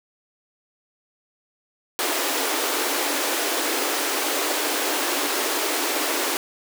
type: high-pass noise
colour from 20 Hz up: pink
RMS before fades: -24 dBFS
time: 1.99-6.37 s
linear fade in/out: 0 ms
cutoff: 270 Hz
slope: 96 dB/octave
effects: none